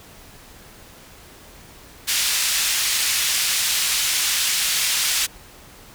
pink band-pass noise, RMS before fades -21 dBFS, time 2.07-5.27 s, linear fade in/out 20 ms, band 2700 to 12000 Hz, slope 12 dB/octave, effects pink hiss -45 dBFS RMS until 5.94 s

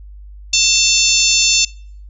harmonic tone with a mistuned harmonic, 891 Hz, A5, 22 cents sharp, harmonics 3 / 4 / 5 / 6 / 7 / 8, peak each -18 / -18 / -18 / -18 / -18 / -18 dBFS, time 0.53-1.65 s, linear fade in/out 5 ms, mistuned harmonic 5, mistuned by -23 cents, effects noise-tail reverb RT60 0.6 s tail -26 dB re dry + added 50 Hz sine -33 dBFS peak until 2.09 s

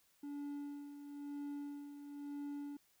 triangle tone with tremolo, 287.3 Hz, D4, 38 cents flat, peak -39 dBFS, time 0.23-2.77 s, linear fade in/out 5 ms, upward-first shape sine, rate 1 Hz, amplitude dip 60%, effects white hiss -73 dBFS RMS until 3 s

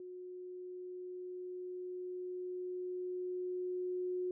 sine tone with level ramp, 363.3 Hz, F#4, 32 cents flat, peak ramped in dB -45 to -34 dBFS, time 0-4.31 s, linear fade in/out 2 ms, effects none

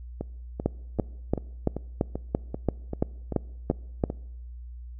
two click trains, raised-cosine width 2 ms, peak -17 / -9 dBFS, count 11 / 11, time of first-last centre 0.21-4.101 / 0.66-4.038 s, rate 2.57 / 2.96 Hz, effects noise-tail reverb RT60 1.0 s tail -24 dB re dry + added 60 Hz sine -38 dBFS peak until 4.99 s

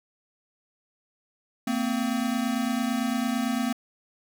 square tone pair together, 227.8 / 256.7 Hz, A#3 / C4, -40 / -33 cents, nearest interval major second, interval 207 cents, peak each -28 dBFS, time 1.67-3.73 s, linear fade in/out 5 ms, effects none

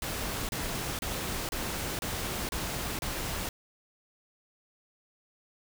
pink noise bursts, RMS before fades -34 dBFS, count 7, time 0.02-3.49 s, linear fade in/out 2 ms, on 470 ms, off 30 ms, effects none

